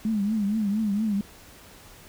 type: tone with vibrato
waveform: sine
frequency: 210 Hz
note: G#3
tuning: 19 cents sharp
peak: -22 dBFS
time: 0.05-1.21 s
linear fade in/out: 2 ms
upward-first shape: triangle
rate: 4.3 Hz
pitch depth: 130 cents each way
effects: pink hiss -49 dBFS RMS until 2.08 s